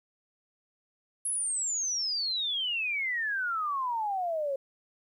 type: exponential sweep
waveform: sine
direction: down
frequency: 10810 to 533 Hz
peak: -28 dBFS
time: 1.25-4.56 s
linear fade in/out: 5 ms
effects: 11-bit